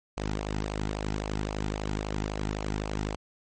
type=tone with flanger; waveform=sawtooth; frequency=51.91 Hz; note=G#1; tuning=in tune; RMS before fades=-32 dBFS; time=0.17-3.16 s; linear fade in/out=5 ms; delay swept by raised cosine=0.54 to 1.84 ms; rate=3.7 Hz; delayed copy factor=-0.6; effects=MP3 32 kbps